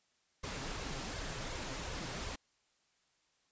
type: noise with flanger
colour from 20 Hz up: pink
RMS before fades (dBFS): -41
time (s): 0.43-2.36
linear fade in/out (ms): 10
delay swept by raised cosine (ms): 1.8 to 7.6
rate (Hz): 2.7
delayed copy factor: +0.6
effects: white hiss -75 dBFS RMS until 3.51 s + resampled to 16000 Hz